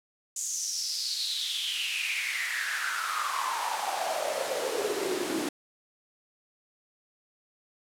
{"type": "noise with high-pass filter sweep", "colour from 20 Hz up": "pink", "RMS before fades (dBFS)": -31, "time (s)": [0.36, 5.49], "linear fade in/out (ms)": 5, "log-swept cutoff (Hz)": [7100, 290], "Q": 6.5, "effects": ["low-pass 11000 Hz 12 dB/octave"]}